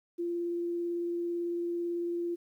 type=tone with vibrato; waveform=sine; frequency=344.7 Hz; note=F4; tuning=23 cents flat; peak=-30 dBFS; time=0.18-2.36 s; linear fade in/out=20 ms; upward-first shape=triangle; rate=18 Hz; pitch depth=10 cents each way; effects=11-bit